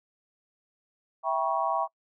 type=chord; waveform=sine; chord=C# half-diminished seventh; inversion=first; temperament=equal with one note detuned; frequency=659.3 / 784 / 962.4 / 1108.7 Hz; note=E5 / G5 / B5 / C#6; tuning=0 / 0 / -45 / 0 cents; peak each=-30 dBFS; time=1.23-1.88 s; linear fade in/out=50 ms; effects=noise-tail reverb RT60 0.1 s tail -26 dB re dry